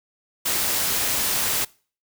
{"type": "noise", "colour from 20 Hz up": "white", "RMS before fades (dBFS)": -23, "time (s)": [0.45, 1.65], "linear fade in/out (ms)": 10, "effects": ["noise-tail reverb RT60 0.4 s tail -23 dB re dry"]}